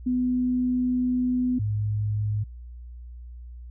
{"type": "tone pair in turn", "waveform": "sine", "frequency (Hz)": [250.4, 105.28], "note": ["B3", "G#2"], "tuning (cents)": [24, 24], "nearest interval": "octave + minor third", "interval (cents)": 1500, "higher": "first", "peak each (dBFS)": [-21, -23], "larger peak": "first", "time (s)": [[0.06, 1.59], [1.59, 2.44]], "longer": "first", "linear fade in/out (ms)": 10, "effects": ["added 60 Hz sine -38 dBFS peak until 3.7 s"]}